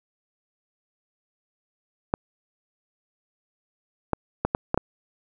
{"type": "clicks", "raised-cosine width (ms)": 1, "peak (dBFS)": -7, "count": 6, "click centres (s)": [2.139, 4.133, 4.45, 4.549, 4.744, 4.776], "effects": []}